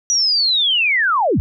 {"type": "linear sweep", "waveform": "sine", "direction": "down", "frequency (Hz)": [5870, 50.5], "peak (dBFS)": -13, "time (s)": [0.1, 1.4], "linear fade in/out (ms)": 0, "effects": []}